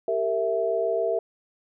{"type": "chord", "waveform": "sine", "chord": "E diminished", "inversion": "first", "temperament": "equal with one note detuned", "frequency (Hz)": [392, 459.2, 659.3], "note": ["G4", "Bb4", "E5"], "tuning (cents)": [0, -26, 0], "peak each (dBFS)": [-29, -26, -25], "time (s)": [0.08, 1.19], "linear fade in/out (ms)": 2, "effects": []}